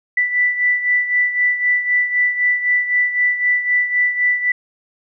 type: beating tone pair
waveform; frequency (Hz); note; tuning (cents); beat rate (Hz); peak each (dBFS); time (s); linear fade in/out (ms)
sine; 1975.5 / 1979.4; B6 / B6; 0 / +3; 3.9; -15 / -21; 0.17-4.52; 5
effects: none